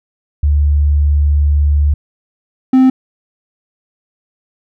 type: tone pair in turn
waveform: sine / triangle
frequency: 73 / 260.1 Hz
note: D2 / C4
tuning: -10 / -10 cents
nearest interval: octave + minor seventh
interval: 2200 cents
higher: second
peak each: -8 / -3 dBFS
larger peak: second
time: 0.43-1.94 / 2.73-2.9 s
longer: first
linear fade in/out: 5 ms
effects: none